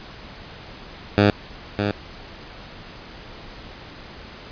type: tone with echo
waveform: 10% pulse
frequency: 102.4 Hz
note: G#2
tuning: 24 cents flat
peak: -5 dBFS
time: 1.18-1.3 s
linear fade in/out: 0 ms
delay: 610 ms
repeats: 1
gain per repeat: -7 dB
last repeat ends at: 1.91 s
effects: pink hiss -40 dBFS RMS until 4.51 s + resampled to 11025 Hz